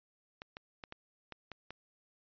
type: clicks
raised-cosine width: 0.3 ms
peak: -28 dBFS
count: 7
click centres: 0.419 / 0.569 / 0.838 / 0.924 / 1.323 / 1.517 / 1.706 s
effects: resampled to 11025 Hz